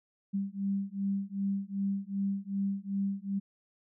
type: beating tone pair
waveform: sine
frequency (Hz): 196 / 198.6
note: G3 / G3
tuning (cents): 0 / +23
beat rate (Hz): 2.6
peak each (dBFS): -33 / -33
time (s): 0.33-3.4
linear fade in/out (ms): 20
effects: none